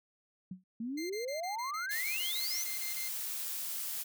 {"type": "tone with exponential decay", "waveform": "sine", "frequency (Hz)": 185, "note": "F#3", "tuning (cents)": 0, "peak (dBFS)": -36, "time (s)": [0.51, 0.64], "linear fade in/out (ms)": 5, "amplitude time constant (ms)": 28}
{"type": "exponential sweep", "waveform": "sine", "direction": "up", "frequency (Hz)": [219, 6340], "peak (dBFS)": -35, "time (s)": [0.8, 2.64], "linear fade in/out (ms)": 5}
{"type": "tone bursts", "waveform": "20% pulse", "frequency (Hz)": 2093, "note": "C7", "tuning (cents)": 0, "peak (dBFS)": -36, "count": 14, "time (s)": [0.97, 3.089], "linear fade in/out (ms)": 10, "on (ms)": 130, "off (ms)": 23}
{"type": "noise", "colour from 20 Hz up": "blue", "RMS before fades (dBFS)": -38, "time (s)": [1.9, 4.04], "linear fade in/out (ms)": 20}
{"effects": []}